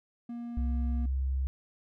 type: tone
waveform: triangle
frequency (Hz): 236.9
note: A#3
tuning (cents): +28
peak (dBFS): -34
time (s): 0.29-1.06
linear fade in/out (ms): 5
type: tone with pitch glide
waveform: sine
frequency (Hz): 65.41 to 66.25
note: C2 to C2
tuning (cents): 0 to +22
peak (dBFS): -27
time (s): 0.57-1.47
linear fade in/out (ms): 0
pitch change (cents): +22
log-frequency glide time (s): 1.05-1.13
effects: none